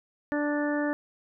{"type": "harmonic tone", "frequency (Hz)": 293.7, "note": "D4", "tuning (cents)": 0, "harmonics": [1, 2, 3, 4, 5, 6], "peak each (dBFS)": [-27, -31, -38, -41, -39, -35], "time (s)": [0.32, 0.93], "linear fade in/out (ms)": 0, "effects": []}